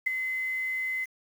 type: tone with ADSR envelope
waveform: sine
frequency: 2045 Hz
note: C7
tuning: 40 cents flat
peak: -19 dBFS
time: 0.06-1.06 s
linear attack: 13 ms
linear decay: 6 ms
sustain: -9 dB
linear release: 26 ms
effects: 8-bit